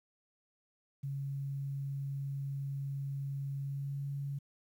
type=tone with pitch glide; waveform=sine; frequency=138.59 to 140.36 Hz; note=C#3 to C#3; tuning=0 to +22 cents; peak=-35 dBFS; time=1.03-4.39 s; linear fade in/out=10 ms; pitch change=+22 cents; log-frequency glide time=3.58-4.09 s; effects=11-bit